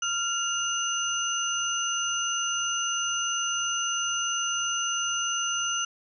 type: tone cluster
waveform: sine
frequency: 1382 / 2847 / 6090 Hz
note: F6 / F7 / F#8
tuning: -19 / +33 / +49 cents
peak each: -30 dBFS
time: 0.02-5.85 s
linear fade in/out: 5 ms
effects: none